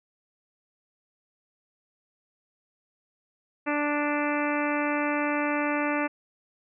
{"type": "harmonic tone", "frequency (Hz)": 293.7, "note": "D4", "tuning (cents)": 0, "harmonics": [1, 2, 3, 4, 5, 6, 7, 8, 9], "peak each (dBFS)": [-28, -31, -33, -34, -35, -36, -36, -37, -38], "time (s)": [3.66, 6.08], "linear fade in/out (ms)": 20, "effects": []}